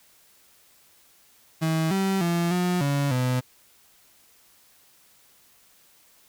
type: tone with pitch steps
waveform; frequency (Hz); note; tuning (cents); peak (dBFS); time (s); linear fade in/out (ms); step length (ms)
35% pulse; 160.5 / 193.1 / 170.9 / 179 / 141.7 / 126.5; E3 / G3 / F3 / F3 / C#3 / B2; -46 / -26 / -37 / +43 / +38 / +42; -20; 1.61-3.41; 20; 300
effects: white hiss -58 dBFS RMS until 6.28 s